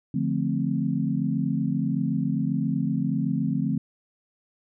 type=chord; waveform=sine; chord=D minor seventh; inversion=none; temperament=equal; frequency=146.83 / 174.61 / 220 / 261.6 Hz; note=D3 / F3 / A3 / C4; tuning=0 / 0 / 0 / 0 cents; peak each=-28 dBFS; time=0.14-3.78 s; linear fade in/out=5 ms; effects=none